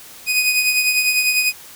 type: tone with tremolo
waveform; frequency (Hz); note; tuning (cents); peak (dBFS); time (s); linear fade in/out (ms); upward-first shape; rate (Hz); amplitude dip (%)
sawtooth; 2493; D#7; +3; -9; 0.26-1.53; 50; triangle; 10; 55
effects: white hiss -40 dBFS RMS until 1.75 s